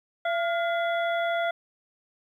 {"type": "harmonic tone with a mistuned harmonic", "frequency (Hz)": 678, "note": "E5", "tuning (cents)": 49, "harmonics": [1, 2, 3, 5], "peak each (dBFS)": [-25, -31, -35, -39], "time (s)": [0.25, 1.51], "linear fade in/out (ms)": 5, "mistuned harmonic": 2, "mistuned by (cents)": 72, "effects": ["10-bit"]}